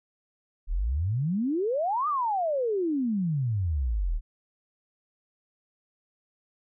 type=exponential two-way sweep; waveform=sine; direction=up then down; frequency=34.94 to 1244.5 to 34.94 Hz; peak=-24 dBFS; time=0.67-4.21 s; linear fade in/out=50 ms; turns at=2.08 s; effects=none